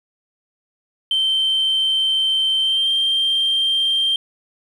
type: tone with pitch glide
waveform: sine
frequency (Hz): 3113 to 3169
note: G7 to G7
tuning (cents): -13 to +18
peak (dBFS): -14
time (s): 1.11-4.16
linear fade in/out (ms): 2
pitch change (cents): +31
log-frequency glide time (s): 2.61-2.9
effects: tanh soft clip ceiling -12 dBFS + 8-bit